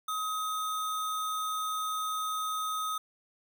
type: tone with sample-and-hold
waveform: sine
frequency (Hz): 1265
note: D#6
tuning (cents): +28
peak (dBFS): -30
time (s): 0.08-2.98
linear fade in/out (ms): 5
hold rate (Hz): 4900
effects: none